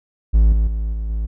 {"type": "tone with level steps", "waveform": "triangle", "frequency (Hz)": 54.1, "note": "A1", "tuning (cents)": -29, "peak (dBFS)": [-7, -11, -17, -19, -17], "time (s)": [0.33, 1.27], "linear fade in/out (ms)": 20, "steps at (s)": [0.52, 0.67, 0.93, 1.1], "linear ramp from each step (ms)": 2, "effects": []}